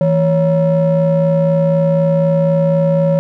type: ring-modulated tone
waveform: triangle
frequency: 196 Hz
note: G3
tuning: in tune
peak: -5 dBFS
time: 0.01-3.19 s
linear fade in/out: 0 ms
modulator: 360 Hz
effects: none

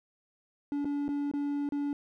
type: tone with dropouts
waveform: triangle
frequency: 286.9 Hz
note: D4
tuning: 40 cents flat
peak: -27 dBFS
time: 0.72-1.93 s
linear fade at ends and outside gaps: 1 ms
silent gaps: 0.846-0.853 / 1.081-1.089 / 1.314-1.337 / 1.69-1.722 s
effects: none

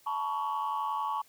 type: tone cluster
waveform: sine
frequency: 871 / 962 / 1119 Hz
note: A5 / B5 / C#6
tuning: -18 / -46 / +16 cents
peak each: -32 / -35 / -31 dBFS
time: 0.06-1.22 s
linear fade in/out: 10 ms
effects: tanh soft clip ceiling -25 dBFS + white hiss -62 dBFS RMS until 1.28 s

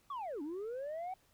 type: linear two-way sweep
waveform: sine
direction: down then up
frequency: 1168 to 277.2 to 765 Hz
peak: -36 dBFS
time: 0.1-1.14 s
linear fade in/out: 5 ms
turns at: 0.42 s
effects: tanh soft clip ceiling -37 dBFS + pink hiss -70 dBFS RMS until 1.33 s

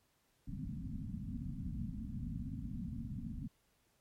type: low-pass noise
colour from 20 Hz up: white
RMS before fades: -42 dBFS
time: 0.47-3.48 s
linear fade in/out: 10 ms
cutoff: 260 Hz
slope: 96 dB/octave
effects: pink hiss -75 dBFS RMS until 4 s + MP3 64 kbps

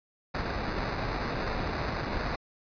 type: noise with sample-and-hold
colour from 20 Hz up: pink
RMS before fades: -32 dBFS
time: 0.34-2.36 s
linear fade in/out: 10 ms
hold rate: 3150 Hz
effects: resampled to 11025 Hz

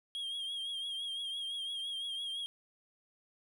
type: tone with vibrato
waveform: triangle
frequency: 3248 Hz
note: G#7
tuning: 39 cents flat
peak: -35 dBFS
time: 0.15-2.46 s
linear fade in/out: 0 ms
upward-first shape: triangle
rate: 5.9 Hz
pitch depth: 59 cents each way
effects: none

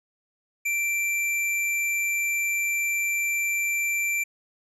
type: tone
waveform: square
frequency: 2349 Hz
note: D7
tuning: in tune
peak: -24 dBFS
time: 0.65-4.24 s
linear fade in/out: 10 ms
effects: resampled to 32000 Hz

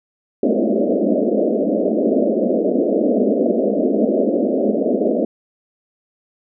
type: band-pass noise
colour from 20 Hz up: pink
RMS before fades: -17 dBFS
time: 0.43-5.25 s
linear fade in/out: 2 ms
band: 200 to 650 Hz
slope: 96 dB/octave
effects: none

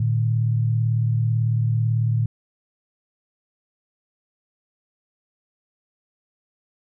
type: tone pair together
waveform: sine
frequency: 113.8 / 151.9 Hz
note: A#2 / D#3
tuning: -41 / -41 cents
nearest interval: perfect fourth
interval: 500 cents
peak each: -18 / -26 dBFS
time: 0-2.26 s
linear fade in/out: 5 ms
effects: none

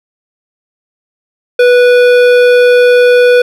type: tone with hard clipping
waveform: triangle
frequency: 491.4 Hz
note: B4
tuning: 9 cents flat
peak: -5 dBFS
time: 1.59-3.42 s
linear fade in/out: 5 ms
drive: 17 dB
effects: none

